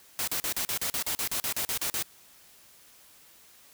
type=noise bursts; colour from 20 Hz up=white; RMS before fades=-30 dBFS; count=15; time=0.19-2.025 s; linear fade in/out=0 ms; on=85 ms; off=40 ms; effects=white hiss -56 dBFS RMS until 3.73 s

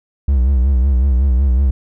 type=tone with vibrato; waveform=triangle; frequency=65.41 Hz; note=C2; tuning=in tune; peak=-8 dBFS; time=0.28-1.71 s; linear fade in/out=5 ms; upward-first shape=sine; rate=5.4 Hz; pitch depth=120 cents each way; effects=none

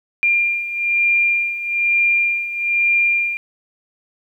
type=beating tone pair; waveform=sine; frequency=2394 / 2395.1 Hz; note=D7 / D7; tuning=+33 / +33 cents; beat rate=1.1 Hz; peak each=-21 / -16 dBFS; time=0.23-3.37 s; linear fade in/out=0 ms; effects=9-bit

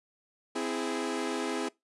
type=chord; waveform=sawtooth; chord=C augmented; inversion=none; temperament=equal with one note detuned; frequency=259.1 / 329.6 / 415.3 Hz; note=C4 / E4 / G#4; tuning=-17 / 0 / 0 cents; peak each=-31 dBFS; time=0.55-1.69 s; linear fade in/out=10 ms; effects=noise-tail reverb RT60 0.2 s tail -23 dB re dry + resampled to 24000 Hz

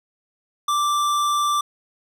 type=tone with hard clipping; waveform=sine; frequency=1174.7 Hz; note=D6; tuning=in tune; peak=-20 dBFS; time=0.68-1.61 s; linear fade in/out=5 ms; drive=16 dB; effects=none

